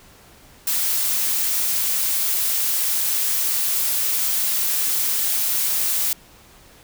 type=noise; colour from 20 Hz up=blue; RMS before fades=-21 dBFS; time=0.67-6.13 s; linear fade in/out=2 ms; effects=pink hiss -49 dBFS RMS until 6.83 s